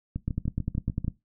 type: two click trains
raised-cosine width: 5 ms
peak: -15 / -18 dBFS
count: 9 / 7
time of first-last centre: 0.28-1.081 / 0.16-1.046 s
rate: 9.99 / 6.77 Hz
effects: noise-tail reverb RT60 0.2 s tail -18 dB re dry